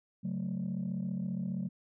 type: chord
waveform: sine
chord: F# minor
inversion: second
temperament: equal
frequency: 138.59 / 185 / 220 Hz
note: C#3 / F#3 / A3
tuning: 0 / 0 / 0 cents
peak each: -39 / -33 / -37 dBFS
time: 0.23-1.69 s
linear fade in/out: 20 ms
effects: tanh soft clip ceiling -28 dBFS